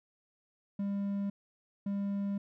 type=tone bursts at uneven times; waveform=triangle; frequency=200 Hz; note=G3; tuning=35 cents sharp; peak=-29 dBFS; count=2; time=0.79-1.3 / 1.86-2.38 s; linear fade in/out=5 ms; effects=none